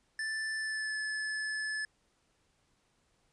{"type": "tone with pitch glide", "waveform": "square", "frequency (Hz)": [1760, 1728.8], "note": ["A6", "A6"], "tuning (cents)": [0, -31], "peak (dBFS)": -34, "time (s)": [0.19, 1.85], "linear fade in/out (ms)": 2, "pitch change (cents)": -31, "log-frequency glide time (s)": [0.57, 0.98], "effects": ["pink hiss -73 dBFS RMS until 3.32 s", "resampled to 22050 Hz"]}